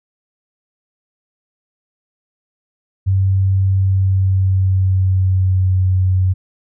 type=tone with pitch glide; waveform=sine; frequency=96 to 93.05 Hz; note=G2 to F#2; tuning=-36 to +10 cents; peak=-11 dBFS; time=3.06-6.34 s; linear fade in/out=20 ms; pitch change=-54 cents; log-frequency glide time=3.73-5.82 s; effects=none